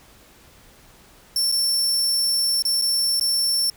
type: tone with dropouts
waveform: sawtooth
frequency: 5420 Hz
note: E8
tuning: 47 cents sharp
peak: -16 dBFS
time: 1.36-3.7 s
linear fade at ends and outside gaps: 2 ms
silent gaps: 1.517-1.522 / 2.623-2.651 / 2.815-2.82 / 3.198-3.21 s
effects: pink hiss -51 dBFS RMS until 3.76 s